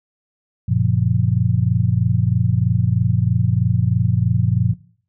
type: chord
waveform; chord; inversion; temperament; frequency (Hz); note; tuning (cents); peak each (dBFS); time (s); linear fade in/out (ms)
sine; Gb major seventh; none; just; 92.5 / 115.62 / 138.75 / 173.43; Gb2 / Bb2 / Db3 / F3; 0 / -14 / +2 / -12; -21 / -17 / -23 / -22; 0.68-4.74; 10
effects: noise-tail reverb RT60 0.5 s tail -19 dB re dry